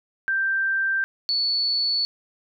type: tone pair in turn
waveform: sine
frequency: 1570 / 4441 Hz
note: G6 / C#8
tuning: +2 / +2 cents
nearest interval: octave + tritone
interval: 1800 cents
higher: second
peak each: -20 dBFS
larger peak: neither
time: 0.28-1.04 / 1.29-2.05 s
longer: neither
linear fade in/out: 0 ms
effects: none